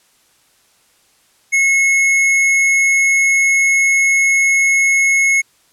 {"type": "tone with tanh clipping", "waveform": "sine", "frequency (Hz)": 2179, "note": "C#7", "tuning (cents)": -30, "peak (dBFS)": -12, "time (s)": [1.52, 5.42], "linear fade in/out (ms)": 20, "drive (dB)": 15, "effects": ["white hiss -55 dBFS RMS until 5.72 s", "low-pass 11000 Hz 12 dB/octave"]}